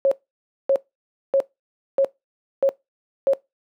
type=tone bursts; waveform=sine; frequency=546 Hz; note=C#5; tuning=26 cents flat; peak=-13 dBFS; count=6; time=0.05-3.334 s; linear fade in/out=0 ms; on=64 ms; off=580 ms; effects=noise-tail reverb RT60 0.2 s tail -22 dB re dry + high-pass 300 Hz 12 dB/octave